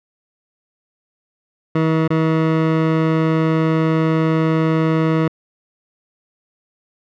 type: tone with dropouts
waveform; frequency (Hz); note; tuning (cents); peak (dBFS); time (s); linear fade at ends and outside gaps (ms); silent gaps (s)
20% pulse; 160; D#3; +49; -9; 1.75-5.28; 5; 2.078-2.103
effects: low-pass 2000 Hz 12 dB/octave